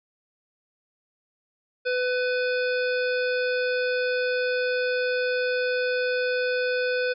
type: harmonic tone with a mistuned harmonic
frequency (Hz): 500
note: B4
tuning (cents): +21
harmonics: 1 / 3 / 5 / 7 / 9 / 10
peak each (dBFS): -24 / -28 / -34 / -41 / -39 / -43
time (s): 1.85-7.14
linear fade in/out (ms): 20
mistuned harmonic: 9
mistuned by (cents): -48
effects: none